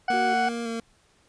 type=harmonic tone; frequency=741 Hz; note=F#5; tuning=2 cents sharp; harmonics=1 / 2 / 3 / 4 / 6 / 7; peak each=-22 / -29 / -34 / -42 / -47 / -43 dBFS; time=0.08-0.49 s; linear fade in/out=5 ms
type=tone with vibrato; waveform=25% pulse; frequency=231.6 Hz; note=A#3; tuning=11 cents flat; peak=-25 dBFS; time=0.1-0.8 s; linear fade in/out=2 ms; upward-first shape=square; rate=2.7 Hz; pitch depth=18 cents each way
type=tone; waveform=sine; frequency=372.3 Hz; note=F#4; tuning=11 cents sharp; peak=-30 dBFS; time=0.13-0.34 s; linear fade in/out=5 ms
effects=pink hiss -62 dBFS RMS until 1.28 s + resampled to 22050 Hz